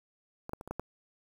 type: clicks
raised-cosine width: 1 ms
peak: -26 / -21 / -29 / -30 / -21 / -20 dBFS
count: 6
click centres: 0.494 / 0.534 / 0.611 / 0.676 / 0.71 / 0.796 s
effects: 8-bit